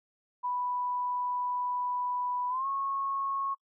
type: tone with pitch glide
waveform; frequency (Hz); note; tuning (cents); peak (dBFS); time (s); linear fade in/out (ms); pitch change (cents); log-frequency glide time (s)
sine; 987.8 to 1096; B5 to C#6; 0 to -20; -29; 0.43-3.55; 20; +180; 2.49-2.67
effects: noise-tail reverb RT60 0.1 s tail -26 dB re dry